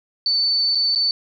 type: tone with dropouts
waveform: sine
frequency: 4512 Hz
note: C#8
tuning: 30 cents sharp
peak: -16 dBFS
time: 0.26-1.11 s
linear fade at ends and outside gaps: 1 ms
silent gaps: 0.749-0.754 / 0.95-0.958 s
effects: none